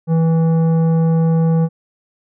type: tone with tanh clipping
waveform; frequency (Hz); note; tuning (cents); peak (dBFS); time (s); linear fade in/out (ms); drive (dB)
triangle; 163.4; E3; -15; -13; 0.07-1.69; 50; 15
effects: none